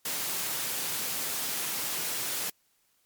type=high-pass noise; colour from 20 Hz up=white; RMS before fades=-32 dBFS; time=0.05-2.5 s; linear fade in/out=5 ms; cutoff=110 Hz; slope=24 dB/octave; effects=white hiss -70 dBFS RMS until 3.05 s + MP3 96 kbps